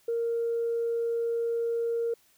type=tone; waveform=sine; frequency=465 Hz; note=A#4; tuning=4 cents flat; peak=-25 dBFS; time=0.08-2.14 s; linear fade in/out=5 ms; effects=tanh soft clip ceiling -21 dBFS + white hiss -64 dBFS RMS until 2.37 s